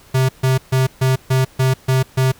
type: tone bursts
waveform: square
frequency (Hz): 130.81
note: C3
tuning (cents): 0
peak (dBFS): -13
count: 8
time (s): 0.14-2.32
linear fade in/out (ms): 10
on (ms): 150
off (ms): 140
effects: pink hiss -47 dBFS RMS until 2.39 s